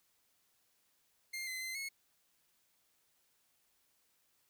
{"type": "tone with pitch steps", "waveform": "sawtooth", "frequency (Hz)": [2111, 2047, 2065, 2182], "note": ["C7", "C7", "C7", "C#7"], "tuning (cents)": [15, -38, -23, -28], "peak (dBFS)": -36, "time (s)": [1.33, 1.89], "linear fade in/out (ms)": 10, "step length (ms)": 140, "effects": ["white hiss -75 dBFS RMS until 4.49 s"]}